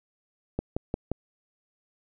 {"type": "click train", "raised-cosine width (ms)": 2, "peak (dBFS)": -14, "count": 4, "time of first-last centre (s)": [0.59, 1.116], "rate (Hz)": 5.7, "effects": []}